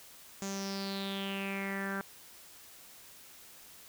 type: tone with low-pass filter sweep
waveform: sawtooth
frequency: 196 Hz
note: G3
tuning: in tune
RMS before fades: -37 dBFS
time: 0.42-2.01 s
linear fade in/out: 0 ms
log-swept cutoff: 6900 to 1500 Hz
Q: 6.6
effects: white hiss -54 dBFS RMS until 3.88 s